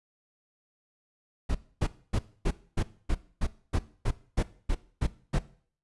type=noise bursts; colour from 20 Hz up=brown; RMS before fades=-25 dBFS; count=13; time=1.49-5.39 s; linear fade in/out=10 ms; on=60 ms; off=260 ms; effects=noise-tail reverb RT60 0.5 s tail -18 dB re dry + resampled to 24000 Hz